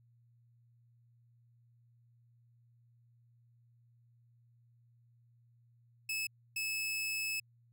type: tone bursts at uneven times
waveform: sawtooth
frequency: 2600 Hz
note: E7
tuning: 24 cents flat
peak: -31 dBFS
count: 2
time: 6.09-6.27 / 6.56-7.4 s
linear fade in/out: 5 ms
effects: added 118 Hz sine -64 dBFS peak until 7.72 s